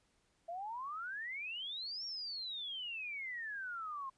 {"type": "exponential two-way sweep", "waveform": "sine", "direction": "up then down", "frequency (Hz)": [659, 5600, 1047], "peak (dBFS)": -40, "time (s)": [0.48, 4.1], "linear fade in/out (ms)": 10, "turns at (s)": 2.05, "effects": ["pink hiss -75 dBFS RMS until 4.17 s", "resampled to 22050 Hz"]}